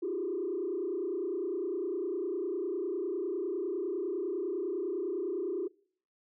sine tone with frequency modulation, 370 Hz, F#4, in tune, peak -30 dBFS, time 0.02-5.68 s, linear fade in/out 10 ms, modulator 29.9 Hz, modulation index 1.4, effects noise-tail reverb RT60 0.6 s tail -26 dB re dry + tanh soft clip ceiling -26 dBFS

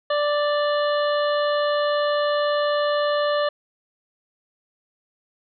harmonic tone, 587.3 Hz, D5, in tune, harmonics 1 / 2 / 3 / 5 / 6 / 7, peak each -20 / -26 / -30 / -34 / -36 / -37 dBFS, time 0.1-3.49 s, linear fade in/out 5 ms, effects none

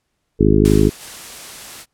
harmonic tone, 51.91 Hz, G#1, in tune, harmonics 1 / 2 / 3 / 4 / 5 / 6 / 7 / 8, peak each -18 / -18 / -18 / -18 / -18 / -18 / -18 / -18 dBFS, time 0.39-0.9 s, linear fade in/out 20 ms
white noise with exponential decay, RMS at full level -26 dBFS, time 0.65-1.76 s, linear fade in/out 2 ms, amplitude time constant 240 ms
white noise, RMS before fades -34 dBFS, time 0.98-1.86 s, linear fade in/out 50 ms
effects pink hiss -71 dBFS RMS until 1.93 s + low-pass 11000 Hz 12 dB/octave

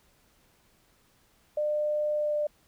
sine tone with pitch glide, 600 to 596.2 Hz, D5 to D5, +37 to +26 cents, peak -25 dBFS, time 1.57-2.47 s, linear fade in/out 5 ms, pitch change -11 cents, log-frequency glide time 2.14-2.36 s, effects pink hiss -65 dBFS RMS until 2.67 s

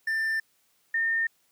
triangle / sine tone pair in turn, 1785 / 1819.4 Hz, A6 / A#6, +24 / -43 cents, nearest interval unison, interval 33 cents, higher second, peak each -23 dBFS, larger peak neither, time 0.07-0.4 / 0.94-1.27 s, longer neither, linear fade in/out 5 ms, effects white hiss -68 dBFS RMS until 1.51 s + high-pass 80 Hz 12 dB/octave

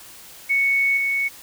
sine tone with level steps, 2217 Hz, C#7, in tune, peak -16 / -19 dBFS, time 0.49-1.29 s, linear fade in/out 20 ms, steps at 0.97 s, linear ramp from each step 2 ms, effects white hiss -43 dBFS RMS until 1.42 s

